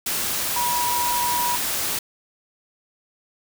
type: tone in noise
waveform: sine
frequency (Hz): 967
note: B5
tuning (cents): -37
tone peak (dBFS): -22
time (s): 0.56-1.56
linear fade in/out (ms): 5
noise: white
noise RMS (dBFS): -25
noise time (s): 0.06-1.99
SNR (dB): 0
effects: none